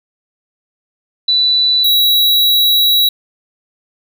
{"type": "tone pair in turn", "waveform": ["sine", "square"], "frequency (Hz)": [3972, 3886], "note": ["B7", "B7"], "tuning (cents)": [9, -29], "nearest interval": "unison", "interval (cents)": 38, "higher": "first", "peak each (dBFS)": -9, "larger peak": "neither", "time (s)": [[1.28, 1.84], [1.84, 3.09]], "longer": "second", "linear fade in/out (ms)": 5, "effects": []}